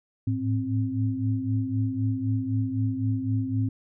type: tone cluster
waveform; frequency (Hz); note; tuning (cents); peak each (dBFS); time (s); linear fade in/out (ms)
sine; 106.3 / 110.2 / 263.1; G#2 / A2 / C4; +41 / +3 / +10; -28; 0.27-3.69; 5
effects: none